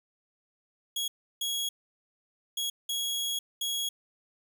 sawtooth tone bursts at uneven times, 3322 Hz, G#7, in tune, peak -26 dBFS, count 5, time 0.96-1.08 / 1.41-1.69 / 2.57-2.7 / 2.89-3.39 / 3.61-3.89 s, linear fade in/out 5 ms, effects none

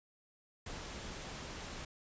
pink noise, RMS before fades -45 dBFS, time 0.66-1.85 s, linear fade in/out 5 ms, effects resampled to 16000 Hz

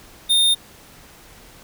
square tone, 3644 Hz, A#7, 40 cents flat, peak -14 dBFS, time 0.29-0.55 s, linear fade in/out 20 ms, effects pink hiss -46 dBFS RMS until 1.63 s

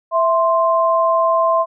sine tone pair together, 659.3 / 1046.6 Hz, E5 / C6, 0 / 0 cents, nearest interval minor sixth, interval 800 cents, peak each -15 dBFS, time 0.11-1.66 s, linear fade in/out 50 ms, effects none

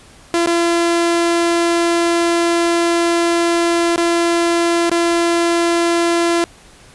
sawtooth tone with dropouts, 340.3 Hz, F4, 45 cents flat, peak -9 dBFS, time 0.34-6.44 s, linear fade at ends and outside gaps 0 ms, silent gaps 0.461-0.472 / 3.96-3.979 / 4.896-4.915 s, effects pink hiss -44 dBFS RMS until 6.94 s + resampled to 24000 Hz

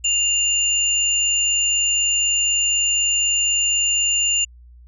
sine tone pair together, 2800 / 7056 Hz, F7 / A8, +4 / +4 cents, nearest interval octave + major third, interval 1600 cents, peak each -19 dBFS, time 0.04-4.45 s, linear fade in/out 10 ms, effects added 60 Hz sine -42 dBFS peak until 4.87 s

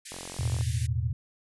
white high-pass noise, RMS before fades -40 dBFS, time 0.05-0.87 s, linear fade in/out 10 ms, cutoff 1600 Hz, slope 96 dB/octave
click train, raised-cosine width 1 ms, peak -27 dBFS, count 23, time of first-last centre 0.12-0.61 s, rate 44.9 Hz
sine chord, E suspended fourth, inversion none, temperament equal with one note detuned, 81.84 / 110 / 123.47 Hz, E2 / A2 / B2, -12 / 0 / 0 cents, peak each -30 dBFS, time 0.39-1.13 s, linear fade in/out 5 ms
effects resampled to 24000 Hz

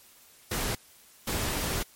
pink noise bursts at uneven times, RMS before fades -30 dBFS, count 2, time 0.51-0.75 / 1.27-1.83 s, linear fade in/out 5 ms, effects white hiss -56 dBFS RMS until 1.95 s + MP3 64 kbps

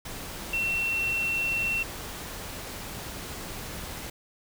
sine tone in noise, 2710 Hz, E7, 47 cents sharp, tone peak -25 dBFS, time 0.53-1.83 s, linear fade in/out 5 ms, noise pink, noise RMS -38 dBFS, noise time 0.05-4.1 s, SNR +10 dB, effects none

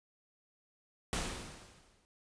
pink noise with exponential decay, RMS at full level -33 dBFS, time 1.13-2.05 s, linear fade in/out 0 ms, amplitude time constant 200 ms, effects resampled to 22050 Hz

